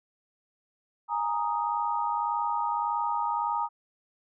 sine chord, Ab suspended second, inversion none, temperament equal, 830.6 / 932.3 / 1244.5 Hz, Ab5 / Bb5 / Eb6, 0 / 0 / 0 cents, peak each -32 / -28 / -32 dBFS, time 1.08-3.69 s, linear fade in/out 50 ms, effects none

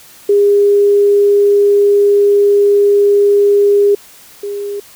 sine tone pair in turn, 406.2 / 406.2 Hz, G#4 / G#4, -38 / -38 cents, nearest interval unison, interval 0 cents, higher neither, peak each -6 / -18 dBFS, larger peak first, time 0.29-3.95 / 4.43-4.8 s, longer first, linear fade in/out 5 ms, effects white hiss -40 dBFS RMS until 4.95 s

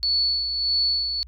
sine tone with tremolo, 4435 Hz, C#8, in tune, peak -18 dBFS, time 0.03-1.23 s, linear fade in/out 0 ms, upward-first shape sine, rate 1.6 Hz, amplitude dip 50%, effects added 60 Hz sine -41 dBFS peak until 1.27 s

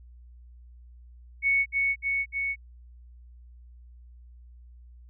sine tone with echo, 2217 Hz, C#7, in tune, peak -20 dBFS, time 1.42-1.66 s, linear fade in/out 50 ms, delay 300 ms, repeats 3, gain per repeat -2 dB, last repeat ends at 2.56 s, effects added 60 Hz sine -47 dBFS peak until 5.09 s

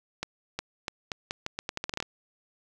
accelerating click train, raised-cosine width 0.2 ms, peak -14 dBFS, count 15, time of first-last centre 0.23-2.026 s, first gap 360 ms, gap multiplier 0.81, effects none

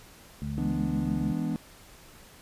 harmonic tone, 71.5 Hz, D2, 46 cents flat, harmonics 1 / 2 / 3, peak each -37 / -34 / -34 dBFS, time 0.42-1.32 s, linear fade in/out 0 ms
triangle chord, E dominant seventh, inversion none, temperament equal, 164.81 / 207.7 / 246.9 / 293.7 Hz, E3 / G#3 / B3 / D4, 0 / 0 / 0 / 0 cents, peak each -30 / -32 / -30 / -32 dBFS, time 0.58-1.56 s, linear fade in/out 0 ms
effects pink hiss -52 dBFS RMS until 2.41 s + resampled to 32000 Hz

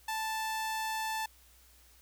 sawtooth tone, 880 Hz, A5, in tune, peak -29 dBFS, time 0.08-1.26 s, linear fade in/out 5 ms, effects added 60 Hz sine -62 dBFS peak until 2.01 s + white hiss -62 dBFS RMS until 2.01 s

